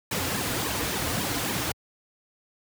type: noise with flanger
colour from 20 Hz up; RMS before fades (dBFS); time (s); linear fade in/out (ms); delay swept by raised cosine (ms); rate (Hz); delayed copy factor
pink; -28; 0.11-1.72; 5; 1.4 to 5.4; 3.6; -0.9
effects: high-pass 80 Hz 12 dB/octave